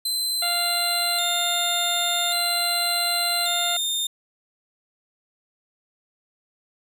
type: tone with vibrato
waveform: sawtooth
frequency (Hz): 3848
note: B7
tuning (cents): -46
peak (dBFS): -20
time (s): 0.05-4.07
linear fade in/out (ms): 5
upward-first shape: square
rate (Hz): 0.44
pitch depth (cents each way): 98
type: harmonic tone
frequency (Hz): 698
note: F5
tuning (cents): -1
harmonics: 1 / 2 / 3 / 4 / 5 / 6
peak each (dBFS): -28 / -31 / -33 / -34 / -35 / -36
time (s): 0.42-3.77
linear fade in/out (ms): 5
effects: none